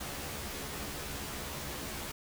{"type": "noise with comb filter", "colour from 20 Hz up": "pink", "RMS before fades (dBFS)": -40, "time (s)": [0, 2.12], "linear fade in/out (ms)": 10, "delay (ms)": 14, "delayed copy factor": 1, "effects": []}